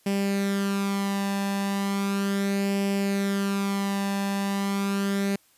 sawtooth tone with flanger, 198.2 Hz, G3, 19 cents sharp, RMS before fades -26 dBFS, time 0.06-5.36 s, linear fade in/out 5 ms, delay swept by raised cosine 0.38 to 1.14 ms, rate 0.36 Hz, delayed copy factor +0.55, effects white hiss -61 dBFS RMS until 5.57 s + resampled to 32000 Hz

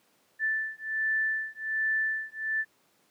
sine beating tone pair, 1760 / 1761.3 Hz, A6 / A6, 0 / +1 cents, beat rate 1.3 Hz, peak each -30 dBFS, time 0.39-2.65 s, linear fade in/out 50 ms, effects pink hiss -67 dBFS RMS until 3.1 s + high-pass 200 Hz 12 dB/octave

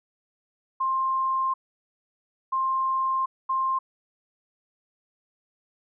sine tone bursts at uneven times, 1056 Hz, C6, 16 cents sharp, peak -22 dBFS, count 3, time 0.8-1.54 / 2.52-3.26 / 3.49-3.79 s, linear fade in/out 10 ms, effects none

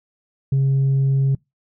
sine tone, 135.9 Hz, C#3, 34 cents flat, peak -12 dBFS, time 0.52-1.35 s, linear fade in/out 5 ms, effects noise-tail reverb RT60 0.2 s tail -26 dB re dry + tanh soft clip ceiling -13 dBFS

